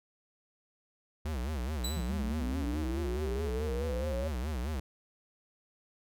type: tone with vibrato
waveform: square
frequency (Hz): 68.9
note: C#2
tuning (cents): -10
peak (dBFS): -33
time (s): 1.25-4.8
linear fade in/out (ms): 5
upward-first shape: sine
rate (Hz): 4.7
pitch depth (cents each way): 250
type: tone with exponential decay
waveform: 25% pulse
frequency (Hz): 3963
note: B7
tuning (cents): +5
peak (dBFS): -29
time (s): 1.84-2.19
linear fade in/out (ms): 5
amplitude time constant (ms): 76
type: linear sweep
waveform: sine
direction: up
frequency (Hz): 164.81 to 564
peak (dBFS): -35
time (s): 1.96-4.28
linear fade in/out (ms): 5
effects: none